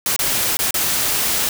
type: noise with dropouts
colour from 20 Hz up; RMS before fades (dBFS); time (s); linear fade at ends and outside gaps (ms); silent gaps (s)
white; -19; 0.06-1.49; 1; 0.163-0.191 / 0.57-0.59 / 0.708-0.742
effects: none